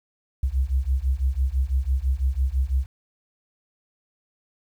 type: beating tone pair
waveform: sine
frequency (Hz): 63 / 69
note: B1 / C#2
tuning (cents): +35 / -7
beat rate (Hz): 6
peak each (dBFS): -23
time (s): 0.43-2.86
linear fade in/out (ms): 5
effects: 9-bit